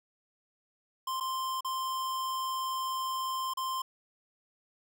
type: tone with dropouts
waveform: square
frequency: 1046.5 Hz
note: C6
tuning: in tune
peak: -32 dBFS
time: 1.07-3.82 s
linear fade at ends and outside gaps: 5 ms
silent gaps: 1.201-1.207 / 1.608-1.646 / 3.537-3.571 s
effects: none